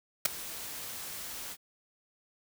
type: noise with ADSR envelope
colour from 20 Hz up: white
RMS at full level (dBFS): -21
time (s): 0.25-1.57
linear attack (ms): 6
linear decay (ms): 9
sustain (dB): -20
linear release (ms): 54
effects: none